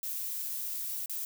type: noise with dropouts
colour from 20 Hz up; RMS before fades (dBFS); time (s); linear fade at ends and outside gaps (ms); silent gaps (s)
violet; -36; 0.03-1.25; 1; 1.059-1.096
effects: none